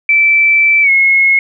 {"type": "tone with pitch glide", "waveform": "sine", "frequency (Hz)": [2326, 2170], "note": ["D7", "C#7"], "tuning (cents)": [-17, -37], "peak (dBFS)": -6, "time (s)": [0.09, 1.39], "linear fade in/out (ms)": 2, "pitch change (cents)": -120, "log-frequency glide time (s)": [0.82, 0.9], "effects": []}